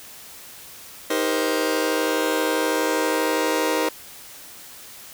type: chord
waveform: sawtooth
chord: C minor seventh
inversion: first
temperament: just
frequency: 314 / 392.4 / 470.9 / 523.3 Hz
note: Eb4 / G4 / Bb4 / C5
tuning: +16 / +2 / +18 / 0 cents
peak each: -21 / -25 / -21 / -22 dBFS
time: 1.1-3.89 s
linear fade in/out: 5 ms
effects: white hiss -42 dBFS RMS until 5.13 s